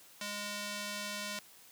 square tone with band-pass filter, 205.9 Hz, G#3, 15 cents flat, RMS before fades -40 dBFS, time 0.21-1.39 s, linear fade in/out 2 ms, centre 5000 Hz, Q 0.54, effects white hiss -58 dBFS RMS until 1.71 s + high-pass 100 Hz 12 dB/octave

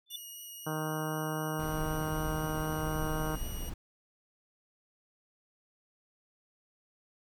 sine tone with exponential growth, 3520 Hz, A7, in tune, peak -34 dBFS, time 0.06-0.16 s, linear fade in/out 5 ms, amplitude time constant 20 ms
5% pulse tone with vibrato, 2895 Hz, F#7, 38 cents flat, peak -36 dBFS, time 0.1-3.7 s, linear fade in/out 10 ms, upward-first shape triangle, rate 3.9 Hz, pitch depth 11 cents each way
harmonic tone, 155.56 Hz, D#3, in tune, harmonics 1 / 2 / 3 / 4 / 5 / 6 / 7 / 8 / 9 / 10, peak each -36 / -39 / -41 / -42 / -43 / -44 / -44 / -45 / -46 / -46 dBFS, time 0.66-3.36 s, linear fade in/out 10 ms
brown noise, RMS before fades -38 dBFS, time 1.59-3.74 s, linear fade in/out 5 ms
effects none

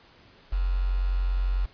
sine tone with quantisation, 45.4 Hz, F#1, 32 cents flat, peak -22 dBFS, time 0.52-1.66 s, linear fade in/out 10 ms, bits 7, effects pink hiss -55 dBFS RMS until 1.73 s + resampled to 11025 Hz

